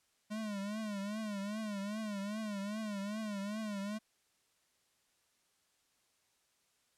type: tone with vibrato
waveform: square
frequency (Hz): 207.9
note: G#3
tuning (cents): +2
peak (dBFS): -38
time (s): 0.3-3.99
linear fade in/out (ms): 20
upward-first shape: triangle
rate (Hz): 2.5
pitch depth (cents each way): 120
effects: white hiss -75 dBFS RMS until 6.97 s + low-pass 10000 Hz 12 dB/octave